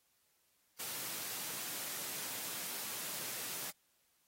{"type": "high-pass noise", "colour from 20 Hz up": "white", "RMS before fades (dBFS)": -42, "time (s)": [0.79, 3.71], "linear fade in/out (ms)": 10, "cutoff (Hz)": 100, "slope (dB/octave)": 96, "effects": ["white hiss -75 dBFS RMS until 4.27 s", "AAC 48 kbps"]}